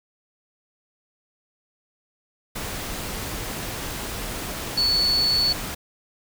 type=tone in noise; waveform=sine; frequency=4435 Hz; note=C#8; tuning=in tune; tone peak=-18 dBFS; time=4.77-5.53 s; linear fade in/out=10 ms; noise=pink; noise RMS=-31 dBFS; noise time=2.55-5.75 s; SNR=+10 dB; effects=none